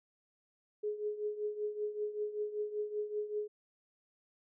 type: tone with tremolo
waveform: sine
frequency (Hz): 420.2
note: G#4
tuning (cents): +20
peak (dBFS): -31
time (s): 0.83-3.48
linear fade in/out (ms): 10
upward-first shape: triangle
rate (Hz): 5.2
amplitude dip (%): 80
effects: none